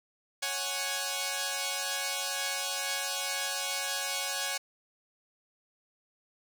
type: chord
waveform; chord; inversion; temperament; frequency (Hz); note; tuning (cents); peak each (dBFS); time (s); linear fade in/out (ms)
5% pulse; C# suspended fourth; none; equal; 554.4 / 740 / 830.6; C#5 / F#5 / G#5; 0 / 0 / 0; -24; 0.42-4.58; 10
effects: none